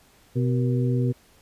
harmonic tone with a mistuned harmonic, 125.7 Hz, B2, 31 cents sharp, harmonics 1 / 2 / 3 / 4, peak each -21 / -27 / -31 / -33 dBFS, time 0.35-1.13 s, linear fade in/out 20 ms, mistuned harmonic 4, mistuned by -100 cents, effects pink hiss -57 dBFS RMS until 1.41 s + resampled to 32000 Hz

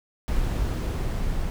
brown noise with level ramp, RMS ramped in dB -24 to -27 dBFS, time 0.28-1.5 s, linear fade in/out 0 ms, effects none

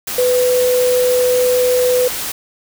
sine tone in noise, 499.3 Hz, B4, 19 cents sharp, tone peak -11 dBFS, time 0.18-2.08 s, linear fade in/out 5 ms, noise white, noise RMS -23 dBFS, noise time 0.07-2.32 s, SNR +9 dB, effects none

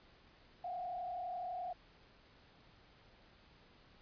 sine tone with frequency modulation, 718 Hz, F5, 48 cents sharp, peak -39 dBFS, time 0.64-1.73 s, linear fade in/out 5 ms, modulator 31.9 Hz, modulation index 1, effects pink hiss -64 dBFS RMS until 4.01 s + resampled to 11025 Hz

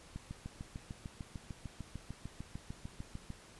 click train, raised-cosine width 5 ms, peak -30 dBFS, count 22, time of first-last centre 0.16-3.304 s, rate 6.68 Hz, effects pink hiss -57 dBFS RMS until 3.59 s + resampled to 24000 Hz

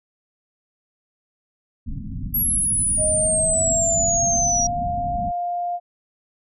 pink low-pass noise, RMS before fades -29 dBFS, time 1.86-5.32 s, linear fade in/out 20 ms, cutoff 270 Hz, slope 96 dB/octave
sine exponential sweep, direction down, 11590 to 5710 Hz, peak -18 dBFS, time 2.34-4.67 s, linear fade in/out 5 ms
sine tone with pitch glide, 622.3 to 702.6 Hz, D#5 to F5, 0 to +10 cents, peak -22 dBFS, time 2.97-5.8 s, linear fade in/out 50 ms, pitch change +210 cents, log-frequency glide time 3.15-4.46 s
effects none

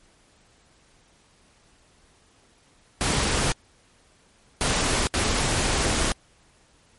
pink noise bursts at uneven times, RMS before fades -23 dBFS, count 3, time 3.01-3.52 / 4.61-5.07 / 5.14-6.12 s, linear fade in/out 0 ms, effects pink hiss -59 dBFS RMS until 6.98 s + MP3 48 kbps

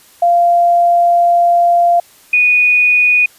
sine tone pair in turn, 693 / 2470 Hz, F5 / D#7, -14 / -13 cents, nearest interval octave + minor seventh, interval 2201 cents, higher second, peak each -7 dBFS, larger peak neither, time 0.22-2 / 2.33-3.26 s, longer first, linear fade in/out 5 ms, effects white hiss -45 dBFS RMS until 3.38 s + resampled to 32000 Hz

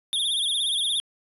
square tone with vibrato, 3459 Hz, A7, 30 cents flat, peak -23 dBFS, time 0.13-1 s, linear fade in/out 0 ms, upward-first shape triangle, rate 17 Hz, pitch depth 140 cents each way, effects resampled to 32000 Hz

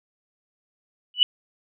sine tone with exponential growth, 2960 Hz, F#7, in tune, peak -8 dBFS, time 1.14-1.23 s, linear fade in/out 1 ms, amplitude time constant 18 ms, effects none

